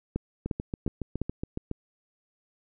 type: two click trains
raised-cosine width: 3 ms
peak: -18 / -15 dBFS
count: 10 / 4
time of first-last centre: 0.46-1.713 / 0.16-1.216 s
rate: 7.18 / 2.84 Hz
effects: none